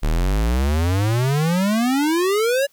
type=exponential sweep; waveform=square; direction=up; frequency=36.04 to 574 Hz; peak=-17 dBFS; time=0.02-2.67 s; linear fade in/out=20 ms; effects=white hiss -59 dBFS RMS until 2.72 s